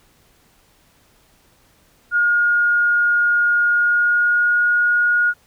sine tone with pitch glide, 1428 to 1440.4 Hz, F6 to F#6, +38 to -47 cents, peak -13 dBFS, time 2.11-5.34 s, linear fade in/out 50 ms, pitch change +15 cents, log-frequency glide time 3.65-4.64 s, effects pink hiss -56 dBFS RMS until 5.46 s

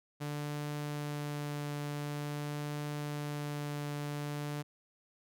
sawtooth tone with vibrato, 146.83 Hz, D3, in tune, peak -32 dBFS, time 0.2-4.63 s, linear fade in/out 20 ms, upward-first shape triangle, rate 0.47 Hz, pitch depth 10 cents each way, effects none

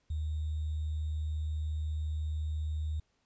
sine tone with sample-and-hold, 77.1 Hz, D#2, 15 cents flat, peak -31 dBFS, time 0.1-3 s, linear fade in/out 5 ms, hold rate 3675 Hz, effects pink hiss -75 dBFS RMS until 3.25 s + resampled to 16000 Hz

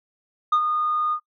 sine tone with ADSR envelope, 1226 Hz, D#6, 26 cents flat, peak -12 dBFS, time 0.52-1.2 s, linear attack 8 ms, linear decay 72 ms, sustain -8 dB, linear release 76 ms, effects noise-tail reverb RT60 0.1 s tail -19 dB re dry + tanh soft clip ceiling -14 dBFS

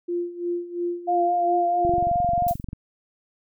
sine tone with tremolo, 348.5 Hz, F4, 4 cents flat, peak -22 dBFS, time 0.08-2.1 s, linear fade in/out 10 ms, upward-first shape sine, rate 2.9 Hz, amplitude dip 80%
sine tone with vibrato, 700 Hz, F5, 4 cents sharp, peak -19 dBFS, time 1.07-2.54 s, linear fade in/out 20 ms, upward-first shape triangle, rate 4.6 Hz, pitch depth 23 cents each way
click train, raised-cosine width 5 ms, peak -20 dBFS, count 21, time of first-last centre 1.85-2.731 s, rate 22.7 Hz
violet noise with exponential decay, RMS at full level -30 dBFS, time 2.48-2.64 s, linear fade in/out 1 ms, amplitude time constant 33 ms
effects none

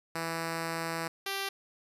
5% pulse tone pair in turn, 164.81 / 392 Hz, E3 / G4, 0 / 0 cents, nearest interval octave + minor third, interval 1500 cents, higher second, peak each -21 dBFS, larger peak neither, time 0.15-1.08 / 1.26-1.49 s, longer first, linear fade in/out 5 ms, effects resampled to 32000 Hz

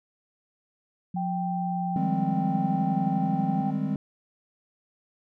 sine tone with pitch glide, 179 to 177.05 Hz, F3 to F3, +43 to +24 cents, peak -28 dBFS, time 1.14-3.61 s, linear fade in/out 5 ms, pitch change -19 cents, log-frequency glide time 1.32-1.95 s
sine tone, 784 Hz, G5, in tune, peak -29 dBFS, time 1.16-3.71 s, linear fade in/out 10 ms
triangle chord, Ab major seventh, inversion second, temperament equal, 155.56 / 196 / 207.7 / 261.6 Hz, Eb3 / G3 / Ab3 / C4, 0 / 0 / 0 / 0 cents, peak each -29 dBFS, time 1.96-3.96 s, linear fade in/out 2 ms
effects none

